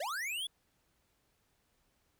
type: linear sweep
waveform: square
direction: up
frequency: 519 to 3477 Hz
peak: -36 dBFS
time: 0-0.47 s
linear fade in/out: 5 ms
effects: pink hiss -75 dBFS RMS until 2.19 s